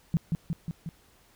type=tone with echo; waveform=sine; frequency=164.81 Hz; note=E3; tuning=in tune; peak=-20 dBFS; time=0.14-0.17 s; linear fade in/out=0 ms; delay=180 ms; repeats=4; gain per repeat=-3 dB; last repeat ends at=0.89 s; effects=pink hiss -61 dBFS RMS until 1.35 s